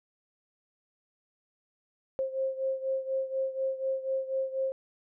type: beating tone pair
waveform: sine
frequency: 530 / 534.1 Hz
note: C5 / C5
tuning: +22 / +36 cents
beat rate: 4.1 Hz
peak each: -30 / -34 dBFS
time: 2.19-4.72 s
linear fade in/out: 0 ms
effects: none